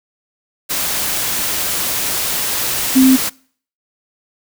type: tone in noise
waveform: sine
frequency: 261.6 Hz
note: C4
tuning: in tune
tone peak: -6 dBFS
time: 2.95-3.17 s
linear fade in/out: 20 ms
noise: white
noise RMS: -19 dBFS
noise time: 0.69-3.3 s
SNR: +10 dB
effects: noise-tail reverb RT60 0.5 s tail -24 dB re dry